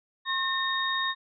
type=tone cluster; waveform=sine; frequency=1073 / 1816 / 3727 Hz; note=C6 / A#6 / A#7; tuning=+43 / -46 / -1 cents; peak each=-30 dBFS; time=0.25-1.15 s; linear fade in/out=50 ms; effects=none